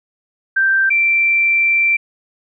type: tone pair in turn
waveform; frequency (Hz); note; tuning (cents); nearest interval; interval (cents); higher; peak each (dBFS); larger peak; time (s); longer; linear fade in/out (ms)
sine; 1568 / 2349; G6 / D7; 0 / 0; perfect fifth; 700; second; -11; neither; 0.56-0.9 / 0.9-1.97; second; 10
effects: none